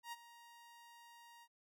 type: tone with ADSR envelope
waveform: sawtooth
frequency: 940 Hz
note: A#5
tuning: 14 cents sharp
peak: -39 dBFS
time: 0.03-1.48 s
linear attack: 93 ms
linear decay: 30 ms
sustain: -15 dB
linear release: 53 ms
effects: MP3 96 kbps